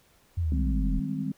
sine exponential sweep, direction down, 90.8 to 38.89 Hz, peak -24 dBFS, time 0.37-1 s, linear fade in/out 10 ms
sine chord, Ab major seventh, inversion second, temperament equal, 155.56 / 196 / 207.7 / 261.6 Hz, Eb3 / G3 / Ab3 / C4, 0 / 0 / 0 / 0 cents, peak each -33 / -34 / -36 / -32 dBFS, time 0.52-1.32 s, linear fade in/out 2 ms
effects pink hiss -62 dBFS RMS until 1.37 s

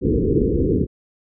white low-pass noise, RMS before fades -18 dBFS, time 0.01-0.87 s, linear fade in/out 50 ms, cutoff 470 Hz, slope 96 dB/octave, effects none

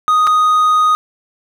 triangle tone with dropouts, 1244.5 Hz, D#6, in tune, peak -7 dBFS, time 0.08-0.95 s, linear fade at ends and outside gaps 0 ms, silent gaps 0.269-0.273 s, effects 8-bit

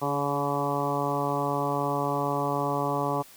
harmonic tone with a mistuned harmonic, 142.6 Hz, C#3, 49 cents sharp, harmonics 1 / 2 / 3 / 4 / 5 / 6 / 7 / 8, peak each -33 / -33 / -33 / -33 / -33 / -33 / -33 / -33 dBFS, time 0.01-3.23 s, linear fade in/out 20 ms, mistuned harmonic 3, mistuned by -16 cents, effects white hiss -51 dBFS RMS until 3.36 s

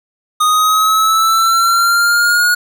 square linear sweep, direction up, 1235 to 1449 Hz, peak -10 dBFS, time 0.4-2.55 s, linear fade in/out 10 ms, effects none

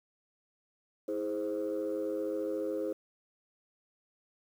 sine chord, E augmented, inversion none, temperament equal with one note detuned, 321.9 / 415.3 / 523.3 Hz, E4 / G#4 / B#4, -41 / 0 / 0 cents, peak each -35 / -35 / -34 dBFS, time 1.08-2.93 s, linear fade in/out 5 ms, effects tanh soft clip ceiling -26 dBFS + 10-bit

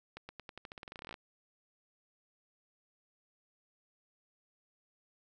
accelerating click train, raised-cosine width 0.3 ms, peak -29 dBFS, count 20, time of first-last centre 0.17-1.142 s, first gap 120 ms, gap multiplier 0.89, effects none

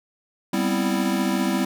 square chord, C major seventh, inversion second, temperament equal, 196 / 246.9 / 261.6 / 329.6 Hz, G3 / B3 / C4 / E4, 0 / 0 / 0 / 0 cents, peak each -25 / -28 / -28 / -27 dBFS, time 0.53-1.65 s, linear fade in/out 5 ms, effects none

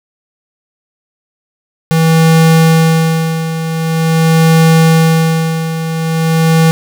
square tone with tremolo, 162.2 Hz, E3, 28 cents flat, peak -5 dBFS, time 1.91-6.71 s, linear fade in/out 0 ms, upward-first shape sine, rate 0.45 Hz, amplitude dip 70%, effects none

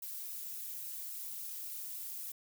violet noise with flanger, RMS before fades -43 dBFS, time 0.02-2.32 s, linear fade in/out 5 ms, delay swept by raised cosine 0.74 to 4.84 ms, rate 3.6 Hz, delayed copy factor +0.95, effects none

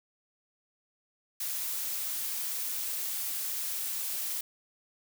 blue noise, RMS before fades -34 dBFS, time 1.4-4.41 s, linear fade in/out 5 ms, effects none

